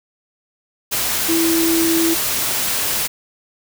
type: tone in noise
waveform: sine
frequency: 330.2 Hz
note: E4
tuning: 3 cents sharp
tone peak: -15 dBFS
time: 1.28-2.15 s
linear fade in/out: 20 ms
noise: white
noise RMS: -20 dBFS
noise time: 0.91-3.08 s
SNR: +2 dB
effects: none